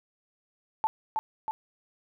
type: tone with echo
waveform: sine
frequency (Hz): 876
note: A5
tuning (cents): -8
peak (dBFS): -22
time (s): 0.84-0.87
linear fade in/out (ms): 0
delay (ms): 320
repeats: 2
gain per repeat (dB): -3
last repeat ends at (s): 1.51
effects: none